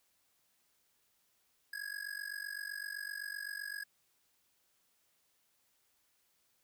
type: tone with amplitude modulation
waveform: square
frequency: 1661.2 Hz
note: G#6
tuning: in tune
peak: -37 dBFS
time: 1.73-3.84 s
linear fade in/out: 5 ms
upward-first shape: sine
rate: 47.8 Hz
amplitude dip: 90%
effects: white hiss -75 dBFS RMS until 6.63 s